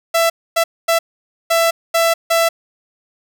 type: tone bursts at uneven times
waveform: sawtooth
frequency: 666 Hz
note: E5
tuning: 18 cents sharp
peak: -8 dBFS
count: 6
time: 0.14-0.3 / 0.56-0.64 / 0.88-0.99 / 1.5-1.71 / 1.94-2.14 / 2.3-2.49 s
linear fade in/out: 10 ms
effects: none